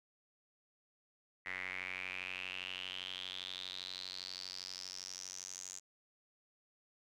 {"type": "tone with band-pass filter sweep", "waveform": "square", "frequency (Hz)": 46.25, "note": "F#1", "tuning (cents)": 0, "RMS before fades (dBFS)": -45, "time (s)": [1.45, 5.8], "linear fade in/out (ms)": 20, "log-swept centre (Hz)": [2000, 6800], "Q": 7.3, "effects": []}